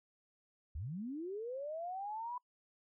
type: linear sweep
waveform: sine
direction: up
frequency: 61 to 1000 Hz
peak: -39 dBFS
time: 0.75-2.38 s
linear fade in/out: 5 ms
effects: noise-tail reverb RT60 0.1 s tail -25 dB re dry